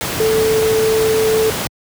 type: tone in noise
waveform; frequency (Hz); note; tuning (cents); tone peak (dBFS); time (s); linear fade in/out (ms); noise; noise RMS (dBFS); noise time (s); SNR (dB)
sine; 440; A4; 0; -12; 0.2-1.5; 0; pink; -21; 0.01-1.67; +6
effects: high-pass 80 Hz 12 dB/octave